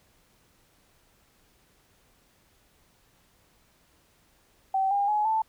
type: tone with pitch steps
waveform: sine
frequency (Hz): 770 / 805.5 / 842.6 / 881.4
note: G5 / G5 / G#5 / A5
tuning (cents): -31 / +47 / +25 / +3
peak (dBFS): -22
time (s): 4.74-5.42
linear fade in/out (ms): 5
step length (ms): 170
effects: pink hiss -64 dBFS RMS until 5.48 s